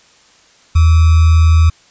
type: tone with sample-and-hold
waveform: sine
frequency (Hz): 81.3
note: E2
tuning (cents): -23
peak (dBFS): -5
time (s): 0.75-1.7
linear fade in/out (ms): 10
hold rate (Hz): 1225
effects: white hiss -48 dBFS RMS until 1.9 s + resampled to 16000 Hz